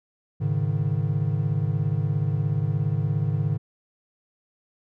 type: chord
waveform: triangle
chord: Ab suspended fourth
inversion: none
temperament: equal with one note detuned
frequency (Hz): 105.7 / 138.59 / 155.56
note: Ab2 / Db3 / Eb3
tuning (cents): +31 / 0 / 0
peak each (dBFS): -24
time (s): 0.4-3.58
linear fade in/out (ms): 20
effects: none